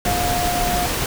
sine tone in noise, 710 Hz, F5, 28 cents sharp, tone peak -21 dBFS, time 0.06-0.86 s, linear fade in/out 2 ms, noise pink, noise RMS -22 dBFS, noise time 0.05-1.06 s, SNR -2 dB, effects none

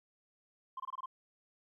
sine tone bursts, 1050 Hz, C6, 6 cents sharp, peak -37 dBFS, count 6, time 0.77-1.059 s, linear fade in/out 5 ms, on 29 ms, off 23 ms, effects tanh soft clip ceiling -35 dBFS + 13-bit

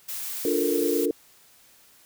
blue noise, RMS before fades -33 dBFS, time 0.08-1.06 s, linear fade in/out 10 ms
sine chord, Bb major seventh, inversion first, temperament just, 291.4 / 349.6 / 437 / 466.2 Hz, D4 / F4 / A4 / Bb4, -13 / +2 / -12 / 0 cents, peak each -27 dBFS, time 0.45-1.11 s, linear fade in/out 2 ms
effects white hiss -56 dBFS RMS until 2.05 s

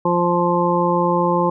harmonic tone, 174.61 Hz, F3, in tune, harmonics 1 / 2 / 3 / 5 / 6, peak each -21 / -21 / -21 / -21 / -21 dBFS, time 0.05-1.5 s, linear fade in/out 5 ms, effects none

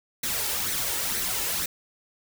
white noise with flanger, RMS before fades -28 dBFS, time 0.23-1.66 s, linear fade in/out 5 ms, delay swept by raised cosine 0.49 to 2.29 ms, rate 2.1 Hz, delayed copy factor +0.55, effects none

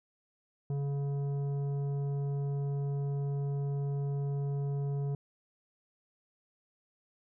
triangle tone with tanh clipping, 140.9 Hz, C#3, 29 cents sharp, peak -32 dBFS, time 0.7-5.15 s, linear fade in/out 2 ms, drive 14 dB, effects none

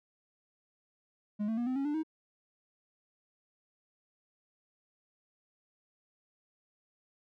triangle tone with pitch steps, 208.4 / 223.4 / 239.4 / 256.6 / 275 / 294.7 / 315.9 Hz, G#3 / A3 / A#3 / C4 / C#4 / D4 / D#4, +6 / +27 / +46 / -34 / -14 / +6 / +26 cents, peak -28 dBFS, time 1.39-2.034 s, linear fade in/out 20 ms, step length 92 ms, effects none

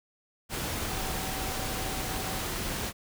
sine tone in noise, 760 Hz, F#5, 46 cents sharp, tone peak -41 dBFS, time 0.88-2.43 s, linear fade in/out 50 ms, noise pink, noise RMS -33 dBFS, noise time 0.49-2.93 s, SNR -11 dB, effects none

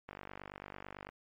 click train, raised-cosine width 0.5 ms, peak -29 dBFS, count 50, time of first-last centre 0.09-1.09 s, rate 49 Hz, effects MP3 48 kbps

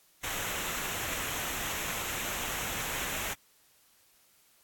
pink noise with comb filter, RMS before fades -35 dBFS, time 0.23-3.34 s, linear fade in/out 10 ms, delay 0.21 ms, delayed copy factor -0.6, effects white hiss -64 dBFS RMS until 4.63 s + AAC 64 kbps

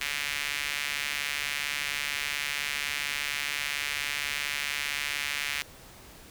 sawtooth tone with high-pass filter, 144.3 Hz, D3, 30 cents flat, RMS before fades -32 dBFS, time 0.01-5.62 s, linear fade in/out 0 ms, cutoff 2200 Hz, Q 2.2, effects pink hiss -50 dBFS RMS until 6.3 s

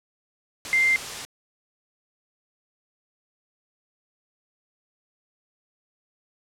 sine tone in noise, 2093 Hz, C7, in tune, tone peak -17 dBFS, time 0.73-0.96 s, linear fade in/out 0 ms, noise white, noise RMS -33 dBFS, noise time 0.65-1.25 s, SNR +13 dB, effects low-pass 8000 Hz 12 dB/octave

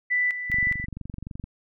sine tone with tremolo, 1983 Hz, B6, 7 cents sharp, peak -20 dBFS, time 0.1-0.86 s, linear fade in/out 20 ms, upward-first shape square, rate 2.4 Hz, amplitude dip 65%
click train, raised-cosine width 5 ms, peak -23 dBFS, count 23, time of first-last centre 0.5-1.44 s, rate 23.4 Hz
effects none

